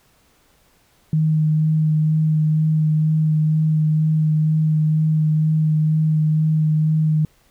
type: tone with vibrato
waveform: sine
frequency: 155.56 Hz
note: D#3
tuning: in tune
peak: -14 dBFS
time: 1.13-7.25 s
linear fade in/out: 2 ms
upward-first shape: sine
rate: 2.1 Hz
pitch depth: 13 cents each way
effects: pink hiss -58 dBFS RMS until 7.5 s